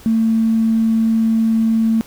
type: tone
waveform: triangle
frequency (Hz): 224.2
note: A3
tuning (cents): +33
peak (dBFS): -8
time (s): 0.06-2.01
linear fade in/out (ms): 0
effects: tanh soft clip ceiling -10 dBFS + pink hiss -42 dBFS RMS until 2.06 s